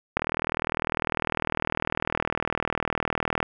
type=click train; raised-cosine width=0.5 ms; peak=-9 dBFS; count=131; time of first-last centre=0.17-3.428 s; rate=39.9 Hz; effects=none